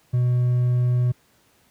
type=tone with hard clipping; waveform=triangle; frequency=123.47 Hz; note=B2; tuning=in tune; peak=-17 dBFS; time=0.13-1.12 s; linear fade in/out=10 ms; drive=5 dB; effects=pink hiss -60 dBFS RMS until 1.7 s + high-pass 80 Hz 12 dB/octave